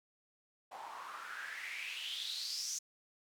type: noise with band-pass filter sweep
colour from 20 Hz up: white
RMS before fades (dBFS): -43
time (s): 0.71-2.79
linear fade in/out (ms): 10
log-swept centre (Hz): 780 to 6300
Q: 6.2
effects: none